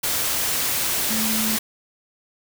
sine tone in noise, 220 Hz, A3, in tune, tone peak -25 dBFS, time 1.1-1.57 s, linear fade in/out 10 ms, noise white, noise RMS -23 dBFS, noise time 0.03-1.59 s, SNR -5 dB, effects none

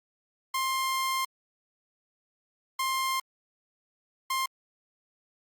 sawtooth tone bursts at uneven times, 1056 Hz, C6, 16 cents sharp, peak -23 dBFS, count 3, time 0.54-1.25 / 2.79-3.2 / 4.3-4.46 s, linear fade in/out 5 ms, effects Opus 48 kbps

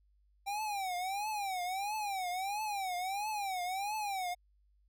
square tone with vibrato, 784 Hz, G5, in tune, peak -35 dBFS, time 0.46-4.35 s, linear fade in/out 20 ms, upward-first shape triangle, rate 1.5 Hz, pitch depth 190 cents each way, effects added 50 Hz sine -66 dBFS peak until 4.88 s

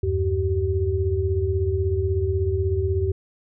sine tone cluster, 80.4 / 96.7 / 384 Hz, E2 / G2 / G4, -43 / -23 / -36 cents, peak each -24 dBFS, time 0.03-3.12 s, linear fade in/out 5 ms, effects none

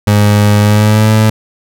30% pulse tone with pitch glide, 103.83 to 108.99 Hz, G#2 to A2, 0 to -16 cents, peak -3 dBFS, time 0.07-1.3 s, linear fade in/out 5 ms, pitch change +84 cents, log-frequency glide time 0.61-1.11 s, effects none

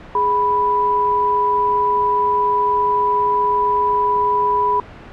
sine tone pair together, 415.3 / 987.8 Hz, G#4 / B5, 0 / 0 cents, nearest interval octave + minor third, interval 1500 cents, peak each -22 / -14 dBFS, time 0.15-4.8 s, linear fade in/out 2 ms, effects pink hiss -37 dBFS RMS until 5.12 s + low-pass 2000 Hz 12 dB/octave

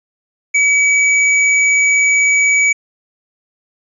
square tone, 2279 Hz, C#7, 47 cents sharp, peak -10 dBFS, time 0.54-2.73 s, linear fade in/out 10 ms, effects resampled to 22050 Hz

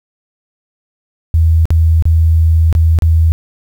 sine tone with dropouts, 81.2 Hz, E2, 26 cents flat, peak -6 dBFS, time 1.34-3.32 s, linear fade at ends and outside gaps 0 ms, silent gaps 1.655-1.705 / 2.024-2.054 / 2.727-2.751 / 2.988-3.022 s, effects 7-bit

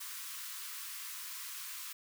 white high-pass noise, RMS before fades -44 dBFS, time 0-1.93 s, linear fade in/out 10 ms, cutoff 980 Hz, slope 96 dB/octave, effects none

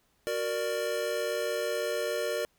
square chord, Gb augmented, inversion none, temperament equal with one note detuned, 370 / 466.2 / 591.1 Hz, Gb4 / Bb4 / D5, 0 / 0 / +11 cents, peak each -38 / -33 / -33 dBFS, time 0.27-2.45 s, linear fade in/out 0 ms, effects pink hiss -70 dBFS RMS until 2.58 s

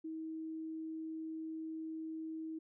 sine tone, 319.3 Hz, D#4, 45 cents sharp, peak -40 dBFS, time 0.04-2.59 s, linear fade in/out 10 ms, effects none

